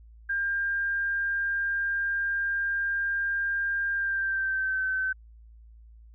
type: tone with pitch glide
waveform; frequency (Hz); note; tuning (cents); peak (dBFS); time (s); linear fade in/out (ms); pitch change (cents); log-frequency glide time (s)
sine; 1600 to 1533.1; G6 to G6; +35 to -39; -25; 0.29-5.13; 10; -74; 3.93-4.84
effects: added 56 Hz sine -48 dBFS peak until 6.14 s